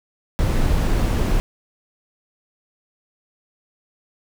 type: noise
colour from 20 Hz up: brown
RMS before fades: -18 dBFS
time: 0.39-1.4 s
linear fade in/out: 0 ms
effects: none